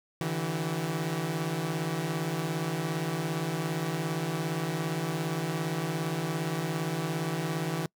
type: tone cluster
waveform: sawtooth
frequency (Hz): 146.3 / 163.7 / 380.6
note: D3 / E3 / F#4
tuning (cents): -6 / -12 / +49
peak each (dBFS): -31 / -27 / -34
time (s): 0.21-7.86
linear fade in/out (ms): 0
effects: noise-tail reverb RT60 0.1 s tail -26 dB re dry